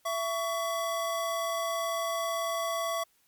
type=tone pair together; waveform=square; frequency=667.4 / 1125 Hz; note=E5 / C#6; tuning=+21 / +25 cents; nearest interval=major sixth; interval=904 cents; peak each=-32 / -33 dBFS; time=0.05-3.04 s; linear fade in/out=10 ms; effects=white hiss -68 dBFS RMS until 3.27 s + MP3 96 kbps